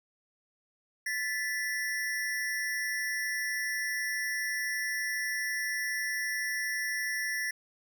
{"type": "ring-modulated tone", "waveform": "square", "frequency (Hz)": 1864.7, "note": "A#6", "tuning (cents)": 0, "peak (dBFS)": -28, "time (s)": [1.06, 7.51], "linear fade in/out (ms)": 5, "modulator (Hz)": 116, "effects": []}